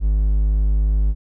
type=tone; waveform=triangle; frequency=51.4 Hz; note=G#1; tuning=17 cents flat; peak=-12 dBFS; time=0-1.15 s; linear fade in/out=50 ms; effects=none